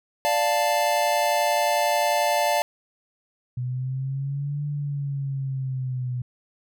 square chord, D minor, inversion none, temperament equal, 587.3 / 698.5 / 880 Hz, D5 / F5 / A5, 0 / 0 / 0 cents, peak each -25 dBFS, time 0.25-2.62 s, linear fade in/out 0 ms
sine linear two-way sweep, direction up then down, 123.47 to 146.83 to 123.47 Hz, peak -25 dBFS, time 3.57-6.22 s, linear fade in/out 5 ms, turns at 4.65 s
effects none

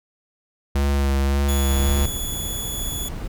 square tone with vibrato, 69.3 Hz, C#2, in tune, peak -18 dBFS, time 0.75-2.06 s, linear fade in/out 5 ms, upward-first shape sine, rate 1.8 Hz, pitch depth 24 cents each way
10% pulse tone, 3413 Hz, G#7, 47 cents sharp, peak -20 dBFS, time 1.48-3.09 s, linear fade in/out 10 ms
brown noise, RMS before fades -29 dBFS, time 1.7-3.28 s, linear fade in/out 10 ms
effects none

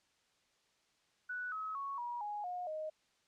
sine tone with pitch steps, 1480 / 1281 / 1108.7 / 959.7 / 830.6 / 718.9 / 622.3 Hz, F#6 / E6 / C#6 / B5 / G#5 / F5 / D#5, 0 / -50 / 0 / -50 / 0 / +50 / 0 cents, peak -38 dBFS, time 1.29-2.9 s, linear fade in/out 10 ms, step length 230 ms, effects white hiss -74 dBFS RMS until 3.27 s + low-pass 6000 Hz 12 dB/octave

